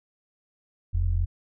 sine tone pair together, 41.2 / 86.3 Hz, E1 / F2, 0 / -20 cents, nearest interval octave + minor second, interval 1280 cents, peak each -24 dBFS, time 0.93-1.26 s, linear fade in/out 20 ms, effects none

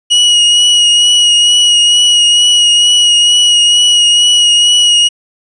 40% pulse tone with vibrato, 2904 Hz, F#7, 33 cents flat, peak -4 dBFS, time 0.1-5.09 s, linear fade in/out 20 ms, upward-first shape triangle, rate 2.2 Hz, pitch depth 23 cents each way, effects resampled to 22050 Hz

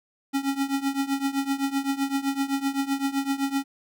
square tone with tremolo, 274.8 Hz, C#4, 15 cents flat, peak -21 dBFS, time 0.33-3.64 s, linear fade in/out 20 ms, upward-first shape triangle, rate 7.8 Hz, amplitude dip 90%, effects none

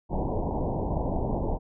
pink low-pass noise, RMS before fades -28 dBFS, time 0.09-1.59 s, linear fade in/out 50 ms, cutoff 960 Hz, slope 96 dB/octave, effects none

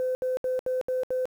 sine tone bursts, 511 Hz, C5, 41 cents flat, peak -23 dBFS, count 6, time 0-1.255 s, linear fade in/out 0 ms, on 150 ms, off 71 ms, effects tanh soft clip ceiling -21 dBFS + 9-bit

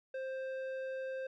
square tone with low-pass filter, 526 Hz, C5, 9 cents sharp, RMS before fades -40 dBFS, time 0.14-1.27 s, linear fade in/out 5 ms, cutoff 1800 Hz, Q 0.79, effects none

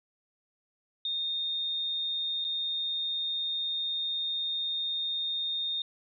sine tone with dropouts, 3668 Hz, A#7, 29 cents flat, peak -29 dBFS, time 1.05-5.82 s, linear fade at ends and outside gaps 2 ms, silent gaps 2.444-2.448 s, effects none

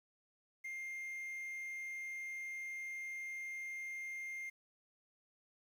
triangle tone with quantisation, 2112 Hz, C7, 16 cents sharp, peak -40 dBFS, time 0.64-4.5 s, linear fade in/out 10 ms, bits 11, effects none

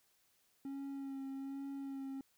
triangle tone with vibrato, 273.1 Hz, C#4, 26 cents flat, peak -39 dBFS, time 0.65-2.21 s, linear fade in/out 2 ms, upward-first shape sine, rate 1.2 Hz, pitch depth 21 cents each way, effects white hiss -74 dBFS RMS until 2.37 s

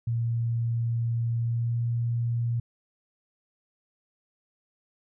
sine tone with pitch glide, 116.54 to 117.89 Hz, A#2 to A#2, 0 to +20 cents, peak -24 dBFS, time 0.07-2.6 s, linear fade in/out 5 ms, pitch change +20 cents, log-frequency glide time 1.39-1.78 s, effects none

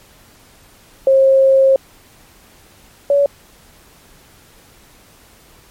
sine tone pair in turn, 536 / 566.4 Hz, C5 / C#5, +42 / +37 cents, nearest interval minor second, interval 95 cents, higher second, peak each -7 / -9 dBFS, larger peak first, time 1.07-1.76 / 3.1-3.26 s, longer first, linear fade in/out 2 ms, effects pink hiss -47 dBFS RMS until 5.7 s + MP3 64 kbps

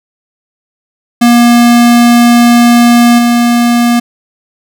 square tone with level steps, 238.2 Hz, A#3, 38 cents sharp, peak -3 / -6 dBFS, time 1.21-4 s, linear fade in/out 10 ms, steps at 3.18 s, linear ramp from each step 10 ms, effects none

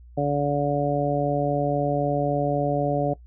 harmonic tone, 143.8 Hz, D3, 36 cents flat, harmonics 1 / 2 / 3 / 4 / 5, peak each -26 / -27 / -29 / -25 / -28 dBFS, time 0.17-3.14 s, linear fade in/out 10 ms, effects noise-tail reverb RT60 0.1 s tail -19 dB re dry + added 60 Hz sine -44 dBFS peak until 3.26 s

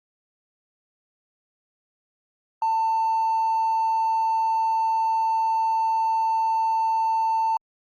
sine tone with hard clipping, 894 Hz, A5, 27 cents sharp, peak -20 dBFS, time 2.62-7.57 s, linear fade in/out 2 ms, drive 1 dB, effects Opus 48 kbps

